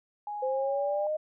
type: tone with pitch glide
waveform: sine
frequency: 830.6 to 804.2 Hz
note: G#5 to G5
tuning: 0 to +44 cents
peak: -33 dBFS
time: 0.27-1.07 s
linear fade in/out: 2 ms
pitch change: -56 cents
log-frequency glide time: 0.44-0.72 s
type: exponential sweep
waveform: sine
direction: up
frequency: 514 to 622.3 Hz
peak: -27 dBFS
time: 0.42-1.17 s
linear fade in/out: 10 ms
effects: none